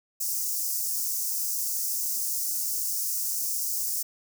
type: high-pass noise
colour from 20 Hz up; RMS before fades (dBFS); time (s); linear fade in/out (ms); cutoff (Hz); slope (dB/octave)
white; -29; 0.2-4.03; 10; 5200; 48
effects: none